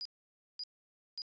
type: tone bursts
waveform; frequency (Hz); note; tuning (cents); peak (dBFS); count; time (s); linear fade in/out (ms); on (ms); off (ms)
sine; 4900; D#8; -27; -38; 3; 0.01-1.219; 0; 43; 540
effects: resampled to 16000 Hz